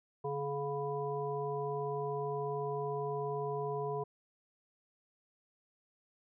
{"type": "harmonic tone with a mistuned harmonic", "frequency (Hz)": 141.3, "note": "C#3", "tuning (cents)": 34, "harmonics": [1, 3, 5, 7], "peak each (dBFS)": [-41, -36, -42, -41], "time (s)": [0.24, 4.04], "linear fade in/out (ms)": 10, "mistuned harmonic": 1, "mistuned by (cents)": 15, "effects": []}